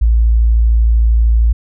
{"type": "tone", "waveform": "sine", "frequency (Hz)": 56.5, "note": "A1", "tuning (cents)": 47, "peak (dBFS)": -7, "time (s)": [0.01, 1.53], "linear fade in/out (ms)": 10, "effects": []}